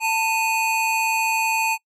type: tone pair together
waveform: square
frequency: 892.3 / 2489 Hz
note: A5 / D#7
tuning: +24 / 0 cents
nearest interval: octave + tritone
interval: 1776 cents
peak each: -22 / -23 dBFS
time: 0-1.78 s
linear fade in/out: 50 ms
effects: noise-tail reverb RT60 0.1 s tail -25 dB re dry + low-pass 12000 Hz 12 dB/octave